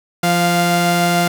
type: tone pair together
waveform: sawtooth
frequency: 172.92 / 698.5 Hz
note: F3 / F5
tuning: -17 / 0 cents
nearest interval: 2 octaves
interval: 2417 cents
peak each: -12 dBFS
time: 0.23-1.28 s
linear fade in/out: 5 ms
effects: none